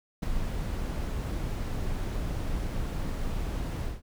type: noise with ADSR envelope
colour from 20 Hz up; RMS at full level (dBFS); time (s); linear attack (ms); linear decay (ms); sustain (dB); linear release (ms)
brown; -26; 0.22-4.02; 14; 10; -5; 170
effects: none